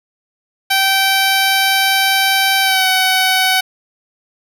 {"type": "tone with pitch glide", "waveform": "10% pulse", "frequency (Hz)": [775, 752.1], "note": ["G5", "F#5"], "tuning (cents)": [-20, 28], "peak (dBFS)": -3, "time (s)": [0.7, 3.61], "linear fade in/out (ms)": 10, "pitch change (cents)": -52, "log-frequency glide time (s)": [2.62, 2.87], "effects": []}